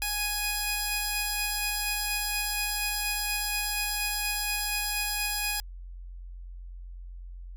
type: tone pair together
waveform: 10% pulse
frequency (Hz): 830.6 / 2496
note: G#5 / D#7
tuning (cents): 0 / +5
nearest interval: octave + perfect fifth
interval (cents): 1905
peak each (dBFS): -24 / -21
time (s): 0.02-5.6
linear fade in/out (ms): 0
effects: added 44 Hz sine -39 dBFS peak until 7.56 s